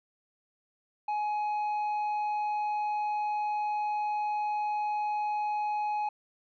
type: tone with tanh clipping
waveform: sine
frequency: 840 Hz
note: G#5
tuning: 19 cents sharp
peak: -29 dBFS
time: 1.08-6.09 s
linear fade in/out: 5 ms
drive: 5 dB
effects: none